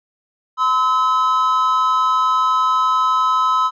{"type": "tone pair together", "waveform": "triangle", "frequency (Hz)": [1022, 1290.4], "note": ["C6", "E6"], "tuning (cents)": [-41, -37], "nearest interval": "major third", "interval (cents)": 404, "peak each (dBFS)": [-15, -14], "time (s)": [0.57, 3.71], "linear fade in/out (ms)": 50, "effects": ["resampled to 16000 Hz"]}